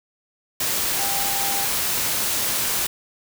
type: tone in noise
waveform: sine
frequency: 794 Hz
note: G5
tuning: 22 cents sharp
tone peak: -29 dBFS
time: 0.99-1.65 s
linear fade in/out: 5 ms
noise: white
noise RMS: -23 dBFS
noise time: 0.6-2.87 s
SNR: -9 dB
effects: none